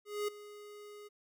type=tone with ADSR envelope; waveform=square; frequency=415.3 Hz; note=G#4; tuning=in tune; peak=-32 dBFS; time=0.05-1.09 s; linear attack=230 ms; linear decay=8 ms; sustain=-17 dB; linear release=22 ms; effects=none